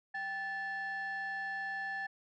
sine tone pair together, 784 / 1746.3 Hz, G5 / A6, 0 / -14 cents, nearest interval octave + major second, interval 1386 cents, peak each -39 / -35 dBFS, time 0.14-2.07 s, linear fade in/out 10 ms, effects tanh soft clip ceiling -33 dBFS

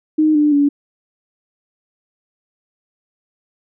sine tone with pitch steps, 309.3 / 297.6 / 286.3 Hz, D#4 / D4 / D4, -10 / +23 / -44 cents, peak -10 dBFS, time 0.18-0.69 s, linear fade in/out 10 ms, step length 170 ms, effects none

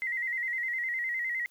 sine tone with vibrato, 1989 Hz, B6, 12 cents sharp, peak -29 dBFS, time 0.02-1.46 s, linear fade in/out 0 ms, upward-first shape square, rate 9.8 Hz, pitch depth 67 cents each way, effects white hiss -65 dBFS RMS until 1.5 s

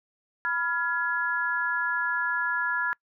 sine chord, F diminished, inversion second, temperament equal with one note detuned, 987.8 / 1396.9 / 1687.3 Hz, Cb6 / F6 / Ab6, 0 / 0 / +27 cents, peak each -32 / -29 / -27 dBFS, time 0.45-2.93 s, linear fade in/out 0 ms, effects noise-tail reverb RT60 0.1 s tail -26 dB re dry

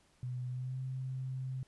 sine tone with pitch glide, 125.1 to 130.49 Hz, B2 to C3, +23 to -4 cents, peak -36 dBFS, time 0.23-1.63 s, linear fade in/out 0 ms, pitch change +73 cents, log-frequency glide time 0.48-0.79 s, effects pink hiss -69 dBFS RMS until 1.67 s + resampled to 24000 Hz

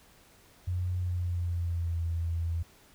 sine tone with pitch glide, 90.2 to 83.67 Hz, F#2 to E2, -44 to +26 cents, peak -28 dBFS, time 0.67-2.63 s, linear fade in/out 10 ms, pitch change -130 cents, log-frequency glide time 0.96-2.01 s, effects pink hiss -59 dBFS RMS until 2.94 s

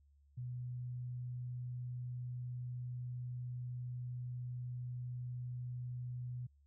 sine tone, 123.7 Hz, B2, 3 cents sharp, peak -40 dBFS, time 0.37-6.47 s, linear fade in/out 10 ms, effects added 71 Hz sine -65 dBFS peak until 6.66 s

